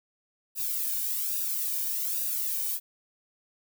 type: noise with flanger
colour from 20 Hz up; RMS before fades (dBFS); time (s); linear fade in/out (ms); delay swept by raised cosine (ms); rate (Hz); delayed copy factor
violet; -30; 0.55-2.8; 50; 0.93 to 1.51; 1.2; -0.75
effects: none